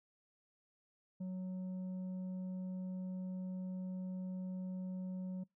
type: tone with tanh clipping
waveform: sine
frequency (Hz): 185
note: F#3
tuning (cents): 0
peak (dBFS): -40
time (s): 1.2-5.44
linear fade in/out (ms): 10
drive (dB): 5
effects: noise-tail reverb RT60 0.2 s tail -26 dB re dry